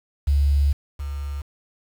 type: tone pair in turn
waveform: sine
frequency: 71.1 / 70.85 Hz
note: C#2 / C#2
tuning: +45 / +38 cents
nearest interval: unison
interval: 7 cents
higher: first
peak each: -15 / -26 dBFS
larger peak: first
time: 0.27-0.73 / 0.99-1.42 s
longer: first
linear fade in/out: 10 ms
effects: 7-bit